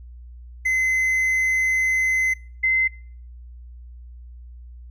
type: tone pair in turn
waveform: triangle / sine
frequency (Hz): 2050 / 2062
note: C7 / C7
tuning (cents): -36 / -26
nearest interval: unison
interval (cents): 10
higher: second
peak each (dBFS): -16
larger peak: neither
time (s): 0.65-2.34 / 2.63-2.88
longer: first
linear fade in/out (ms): 10
effects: noise-tail reverb RT60 0.5 s tail -24 dB re dry + added 60 Hz sine -38 dBFS peak until 4.9 s